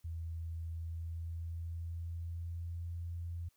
sine tone with pitch glide, 82.41 to 85.27 Hz, E2 to F2, 0 to -41 cents, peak -38 dBFS, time 0.04-3.49 s, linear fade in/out 10 ms, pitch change +59 cents, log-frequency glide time 0.72-2.89 s, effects white hiss -75 dBFS RMS until 3.56 s

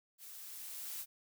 blue noise with level ramp, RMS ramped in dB -52 to -42 dBFS, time 0.18-1.06 s, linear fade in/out 50 ms, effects none

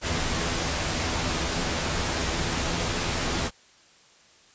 pink noise with comb filter, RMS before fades -27 dBFS, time 0.01-3.51 s, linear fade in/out 50 ms, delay 12 ms, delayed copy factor +0.5, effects white hiss -56 dBFS RMS until 4.54 s + resampled to 16000 Hz

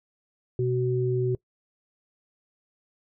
sine tone pair together, 125.1 / 374 Hz, B2 / F#4, +23 / +19 cents, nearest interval octave + perfect fifth, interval 1896 cents, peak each -25 dBFS, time 0.59-1.35 s, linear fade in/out 2 ms, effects noise-tail reverb RT60 0.1 s tail -22 dB re dry

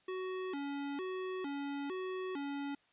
square tone with vibrato, 324.3 Hz, E4, 28 cents flat, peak -38 dBFS, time 0.08-2.75 s, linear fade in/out 5 ms, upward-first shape square, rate 1.1 Hz, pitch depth 240 cents each way, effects white hiss -70 dBFS RMS until 2.92 s + resampled to 8000 Hz

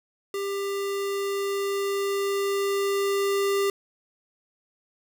square tone with level ramp, 397.3 Hz, G4, 23 cents sharp, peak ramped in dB -28 to -22 dBFS, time 0.34-3.7 s, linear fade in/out 2 ms, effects none

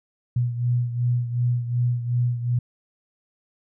sine beating tone pair, 121.1 / 123.8 Hz, B2 / B2, -34 / +5 cents, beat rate 2.7 Hz, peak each -21 / -27 dBFS, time 0.36-2.59 s, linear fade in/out 5 ms, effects none

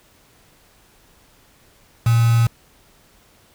sine tone with quantisation, 116 Hz, A#2, 8 cents flat, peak -12 dBFS, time 2.06-2.47 s, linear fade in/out 5 ms, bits 4, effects pink hiss -54 dBFS RMS until 3.54 s

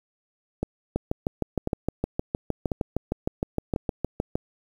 two click trains, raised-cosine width 2 ms, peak -11 / -12 dBFS, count 23 / 4, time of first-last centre 0.96-4.355 / 0.63-3.762 s, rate 6.48 / 0.958 Hz, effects 8-bit

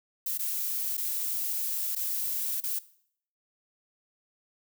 violet noise with dropouts, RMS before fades -31 dBFS, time 0.26-2.79 s, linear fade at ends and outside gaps 5 ms, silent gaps 0.376-0.391 / 0.97-0.977 / 1.952-1.962 / 2.604-2.637 s, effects noise-tail reverb RT60 0.6 s tail -18 dB re dry

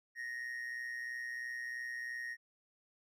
triangle tone with amplitude modulation, 1864.7 Hz, A#6, in tune, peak -35 dBFS, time 0.15-2.37 s, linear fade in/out 50 ms, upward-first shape sine, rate 123 Hz, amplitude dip 60%, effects none

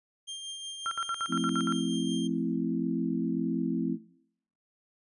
sawtooth tone with tremolo, 3190 Hz, G7, 30 cents sharp, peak -32 dBFS, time 0.27-2.28 s, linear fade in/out 20 ms, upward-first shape triangle, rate 5.5 Hz, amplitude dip 40%
sine tone bursts, 1363 Hz, F6, 43 cents flat, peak -28 dBFS, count 8, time 0.86-1.724 s, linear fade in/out 0 ms, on 52 ms, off 64 ms
sine chord, F major seventh, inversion none, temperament equal, 174.61 / 220 / 261.6 / 329.6 Hz, F3 / A3 / C4 / E4, 0 / 0 / 0 / 0 cents, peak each -33 / -34 / -31 / -34 dBFS, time 1.28-3.98 s, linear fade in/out 50 ms
effects noise-tail reverb RT60 0.7 s tail -20 dB re dry + resampled to 24000 Hz

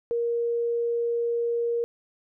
sine tone, 469.9 Hz, A#4, 14 cents sharp, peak -23 dBFS, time 0.11-1.84 s, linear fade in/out 0 ms, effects none

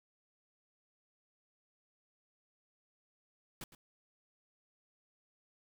pink noise with echo, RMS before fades -45 dBFS, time 3.61-3.64 s, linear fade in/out 2 ms, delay 110 ms, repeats 1, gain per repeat -14 dB, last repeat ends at 3.75 s, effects none

